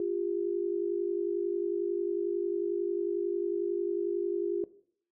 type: tone pair together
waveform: sine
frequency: 349.2 / 400.3 Hz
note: F4 / G4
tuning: 0 / +36 cents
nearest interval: major second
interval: 236 cents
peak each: -30 / -32 dBFS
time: 0-4.64 s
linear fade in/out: 2 ms
effects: noise-tail reverb RT60 0.6 s tail -17 dB re dry